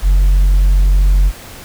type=tone; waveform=sine; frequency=46.25 Hz; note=F#1; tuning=in tune; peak=-4 dBFS; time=0.02-1.32 s; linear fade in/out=50 ms; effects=tanh soft clip ceiling -6 dBFS + pink hiss -34 dBFS RMS until 1.64 s